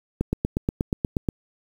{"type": "click train", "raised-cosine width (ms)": 3, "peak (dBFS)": -9, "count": 10, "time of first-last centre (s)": [0.21, 1.288], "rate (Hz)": 8.35, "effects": ["7-bit"]}